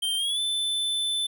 square tone with pitch glide, 3155 to 3521 Hz, G7 to A7, +10 to 0 cents, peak -25 dBFS, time 0.02-1.27 s, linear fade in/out 10 ms, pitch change +190 cents, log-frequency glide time 0.17-0.4 s, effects none

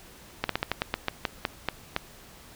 slowing click train, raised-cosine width 0.3 ms, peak -9 dBFS, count 12, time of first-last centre 0.44-1.964 s, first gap 53 ms, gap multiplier 1.18, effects pink hiss -50 dBFS RMS until 2.55 s

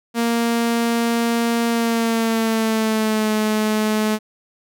sawtooth tone with pitch glide, 233.1 to 215 Hz, A#3 to A3, 0 to -40 cents, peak -13 dBFS, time 0.14-4.19 s, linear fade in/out 50 ms, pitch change -140 cents, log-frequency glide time 1.68-3.31 s, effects none

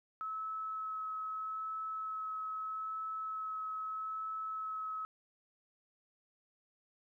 sine tone with vibrato, 1293 Hz, E6, 34 cents flat, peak -37 dBFS, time 0.21-5.05 s, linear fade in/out 0 ms, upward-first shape sine, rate 0.79 Hz, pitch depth 10 cents each way, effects 13-bit

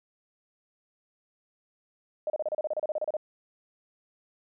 sine tone bursts, 613 Hz, D#5, 26 cents flat, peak -26 dBFS, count 15, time 2.27-3.168 s, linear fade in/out 2 ms, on 30 ms, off 32 ms, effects none

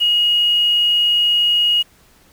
sine tone with quantisation, 2883 Hz, F#7, 46 cents flat, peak -12 dBFS, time 0-1.83 s, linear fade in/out 20 ms, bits 6, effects pink hiss -52 dBFS RMS until 2.32 s

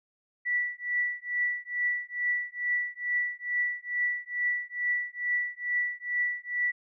sine tone with tremolo, 1958 Hz, B6, 15 cents flat, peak -23 dBFS, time 0.45-6.72 s, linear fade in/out 20 ms, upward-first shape triangle, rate 2.3 Hz, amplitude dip 100%, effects none

